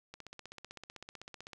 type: click train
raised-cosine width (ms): 0.2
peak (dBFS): -29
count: 23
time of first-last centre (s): 0.14-1.532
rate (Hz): 15.8
effects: none